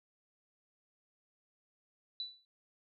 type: tone with exponential decay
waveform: sine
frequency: 3967 Hz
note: B7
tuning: 7 cents sharp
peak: -34 dBFS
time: 2.2-2.45 s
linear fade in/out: 1 ms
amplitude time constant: 54 ms
effects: none